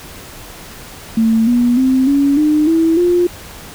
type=tone with pitch steps; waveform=sine; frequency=224.4 / 241.9 / 260.8 / 281.1 / 303 / 326.6 / 352.1 Hz; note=A3 / B3 / C4 / C#4 / D#4 / E4 / F4; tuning=+34 / -36 / -5 / +24 / -46 / -16 / +14 cents; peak=-9 dBFS; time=1.17-3.27 s; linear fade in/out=5 ms; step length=300 ms; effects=pink hiss -34 dBFS RMS until 3.74 s